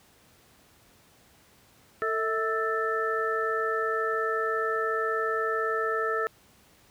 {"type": "tone cluster", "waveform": "sine", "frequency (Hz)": [445.7, 648, 1318, 1769], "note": ["A4", "E5", "E6", "A6"], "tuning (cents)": [22, -30, -1, 9], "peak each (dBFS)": [-29, -36, -29, -32], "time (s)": [2.02, 6.27], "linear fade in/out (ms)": 0, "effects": ["pink hiss -59 dBFS RMS until 6.9 s", "high-pass 60 Hz 12 dB/octave"]}